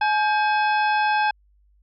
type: harmonic tone with a mistuned harmonic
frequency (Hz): 848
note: G#5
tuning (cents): +36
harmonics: 1 / 2 / 3 / 4 / 5 / 6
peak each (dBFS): -19 / -24 / -29 / -36 / -41 / -39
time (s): 0.01-1.31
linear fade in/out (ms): 5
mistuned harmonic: 2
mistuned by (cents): -110
effects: added 50 Hz sine -56 dBFS peak until 1.82 s